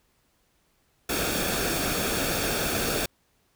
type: noise with comb filter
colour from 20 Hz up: pink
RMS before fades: -27 dBFS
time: 1.09-3.06 s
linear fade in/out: 5 ms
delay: 1 ms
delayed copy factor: -0.55
effects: pink hiss -68 dBFS RMS until 3.55 s